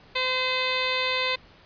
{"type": "harmonic tone", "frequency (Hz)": 513, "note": "C5", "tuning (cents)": -34, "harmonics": [1, 2, 3, 4, 5, 6, 7, 8, 9], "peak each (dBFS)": [-31, -31, -37, -30, -30, -38, -31, -33, -38], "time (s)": [0.15, 1.36], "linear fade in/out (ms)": 10, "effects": ["pink hiss -53 dBFS RMS until 1.65 s", "resampled to 11025 Hz"]}